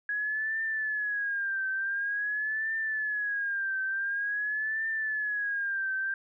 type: tone with vibrato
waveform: sine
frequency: 1664 Hz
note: G#6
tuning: 3 cents sharp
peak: -28 dBFS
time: 0.09-6.14 s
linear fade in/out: 2 ms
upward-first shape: triangle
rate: 0.47 Hz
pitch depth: 130 cents each way
effects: none